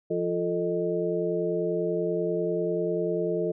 sine tone cluster, 172 / 349.9 / 440.1 / 619 Hz, F3 / F4 / A4 / D#5, -26 / +3 / 0 / -9 cents, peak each -33 / -29 / -28 / -32 dBFS, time 0.1-3.52 s, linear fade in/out 10 ms, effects none

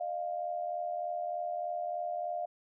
sine tone pair together, 615 / 698.3 Hz, D#5 / F5, -20 / 0 cents, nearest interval major second, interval 220 cents, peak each -38 / -34 dBFS, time 0-2.46 s, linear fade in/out 10 ms, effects none

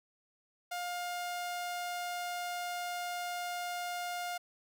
sawtooth tone, 708 Hz, F5, 23 cents sharp, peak -32 dBFS, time 0.71-4.38 s, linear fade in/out 10 ms, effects none

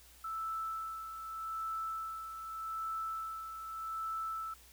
sine tone with tremolo, 1318.5 Hz, E6, in tune, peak -35 dBFS, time 0.24-4.54 s, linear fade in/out 5 ms, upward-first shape sine, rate 0.83 Hz, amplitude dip 55%, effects added 60 Hz sine -62 dBFS peak until 4.72 s + white hiss -60 dBFS RMS until 4.72 s

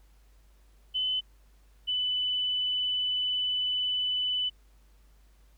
sine tone pair in turn, 3025 / 2994 Hz, F#7 / F#7, +38 / +20 cents, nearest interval unison, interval 18 cents, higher first, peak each -26 dBFS, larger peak neither, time 0.94-1.21 / 1.87-4.5 s, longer second, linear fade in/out 20 ms, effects added 50 Hz sine -56 dBFS peak until 5.57 s + pink hiss -68 dBFS RMS until 5.57 s

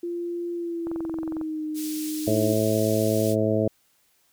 sine tone with pitch glide, 345.4 to 307.7 Hz, F4 to D#4, -19 to -19 cents, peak -27 dBFS, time 0.03-2.54 s, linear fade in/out 5 ms, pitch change -200 cents, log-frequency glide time 0.53-1.66 s
click train, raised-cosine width 1 ms, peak -24 dBFS, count 13, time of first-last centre 0.87-1.413 s, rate 22.1 Hz
white band-pass noise, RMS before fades -37 dBFS, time 1.74-3.36 s, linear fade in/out 50 ms, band 3700 to 15000 Hz, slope 12 dB/octave
harmonic tone, 108.2 Hz, A2, 29 cents flat, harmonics 1 / 2 / 3 / 4 / 5 / 6, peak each -27 / -27 / -27 / -27 / -27 / -27 dBFS, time 2.27-3.68 s, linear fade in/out 5 ms
effects white hiss -65 dBFS RMS until 4.32 s

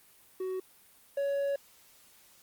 triangle tone pair in turn, 373.9 / 560.2 Hz, F#4 / C#5, +18 / +18 cents, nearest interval perfect fifth, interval 700 cents, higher second, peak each -30 / -26 dBFS, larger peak second, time 0.4-0.6 / 1.17-1.56 s, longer second, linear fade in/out 5 ms, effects white hiss -60 dBFS RMS until 2.42 s + Opus 32 kbps

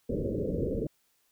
white low-pass noise, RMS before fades -31 dBFS, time 0.09-0.87 s, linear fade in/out 5 ms, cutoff 550 Hz, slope 96 dB/octave, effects white hiss -71 dBFS RMS until 1.31 s

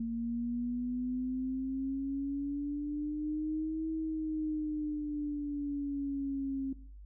sine exponential two-way sweep, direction up then down, 228.6 to 320.3 to 268.2 Hz, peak -32 dBFS, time 0-6.73 s, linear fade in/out 5 ms, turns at 3.88 s, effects noise-tail reverb RT60 0.5 s tail -17 dB re dry + added 50 Hz sine -47 dBFS peak until 7.05 s

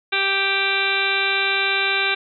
harmonic tone with a mistuned harmonic, 391.7 Hz, G4, 1 cent flat, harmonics 1 / 2 / 3 / 4 / 5 / 6 / 7 / 8 / 9 / 10, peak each -29 / -30 / -30 / -24 / -34 / -22 / -28 / -33 / -27 / -28 dBFS, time 0.12-2.15 s, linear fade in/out 10 ms, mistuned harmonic 9, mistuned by +20 cents, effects none

